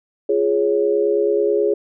sine chord, Db major, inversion first, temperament just, 346.5 / 415.8 / 554.4 Hz, F4 / Ab4 / Db5, -14 / +2 / 0 cents, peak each -22 / -16 / -22 dBFS, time 0.29-1.74 s, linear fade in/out 5 ms, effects none

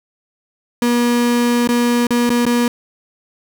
35% pulse tone with dropouts, 240 Hz, B3, 49 cents flat, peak -11 dBFS, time 0.82-2.68 s, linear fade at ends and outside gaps 2 ms, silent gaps 1.675-1.689 / 2.069-2.106 / 2.294-2.302 / 2.454-2.463 s, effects none

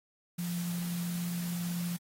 sine tone in noise, 174 Hz, F3, 6 cents flat, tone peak -32 dBFS, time 0.38-1.97 s, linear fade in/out 10 ms, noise white, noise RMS -44 dBFS, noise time 0.38-1.97 s, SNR +9 dB, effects AAC 48 kbps

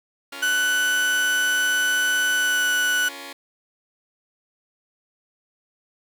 5% pulse chord, Bb minor, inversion first, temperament just, 279.7 / 349.6 / 466.2 Hz, Db4 / F4 / Bb4, +16 / +2 / 0 cents, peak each -26 / -29 / -30 dBFS, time 0.32-3.33 s, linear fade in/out 5 ms
35% pulse tone with pitch glide, 1494 to 1482.8 Hz, F#6 to F#6, +16 to +3 cents, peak -17 dBFS, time 0.42-3.09 s, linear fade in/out 10 ms, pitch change -13 cents, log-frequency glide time 2.34-2.68 s
effects none

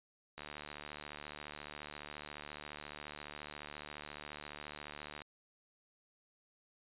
click train, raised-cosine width 0.3 ms, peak -29 dBFS, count 361, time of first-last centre 0.38-5.219 s, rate 74.4 Hz, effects resampled to 8000 Hz

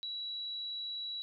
sine tone, 3912 Hz, B7, 17 cents flat, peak -37 dBFS, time 0.03-1.22 s, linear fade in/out 0 ms, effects none

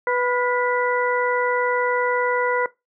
harmonic tone with a mistuned harmonic, 493.9 Hz, B4, in tune, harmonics 1 / 2 / 3 / 4, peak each -21 / -24 / -26 / -27 dBFS, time 0.07-2.66 s, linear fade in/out 2 ms, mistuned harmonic 3, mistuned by -51 cents, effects noise-tail reverb RT60 0.2 s tail -19 dB re dry

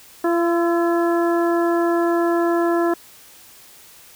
harmonic tone with a mistuned harmonic, 340.9 Hz, F4, 42 cents flat, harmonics 1 / 2 / 3 / 4 / 5, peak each -17 / -23 / -27 / -29 / -31 dBFS, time 0.24-2.94 s, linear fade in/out 5 ms, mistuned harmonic 4, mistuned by -34 cents, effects white hiss -46 dBFS RMS until 4.15 s

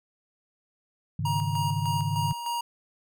sine chord, Ab suspended fourth, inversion none, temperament equal, 103.83 / 138.59 / 155.56 Hz, Ab2 / Db3 / Eb3, 0 / 0 / 0 cents, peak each -30 dBFS, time 1.19-2.33 s, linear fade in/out 5 ms
square tone with tremolo, 946 Hz, A#5, 25 cents sharp, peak -28 dBFS, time 1.25-2.61 s, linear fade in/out 5 ms, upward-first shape square, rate 3.3 Hz, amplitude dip 50%
effects none

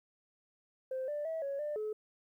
sine tone with pitch steps, 521 / 590 / 647 / 556 / 595 / 428.5 Hz, C5 / D5 / E5 / C#5 / D5 / A4, -7 / +8 / -32 / +5 / +22 / -46 cents, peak -33 dBFS, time 0.91-1.93 s, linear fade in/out 5 ms, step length 170 ms, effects tanh soft clip ceiling -31 dBFS + 12-bit

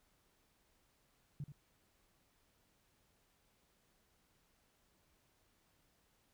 sine tone with echo, 143.6 Hz, D3, 39 cents flat, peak -40 dBFS, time 1.4-1.44 s, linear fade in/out 2 ms, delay 81 ms, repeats 1, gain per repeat -9 dB, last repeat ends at 1.521 s, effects pink hiss -75 dBFS RMS until 6.33 s

